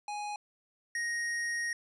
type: tone pair in turn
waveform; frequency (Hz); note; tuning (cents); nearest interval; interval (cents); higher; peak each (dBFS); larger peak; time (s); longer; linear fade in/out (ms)
square; 830.6 / 1872.2; G#5 / A#6; 0 / +7; octave + major second; 1407; second; -36 / -32; second; 0.08-0.36 / 0.95-1.73; second; 2
effects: resampled to 22050 Hz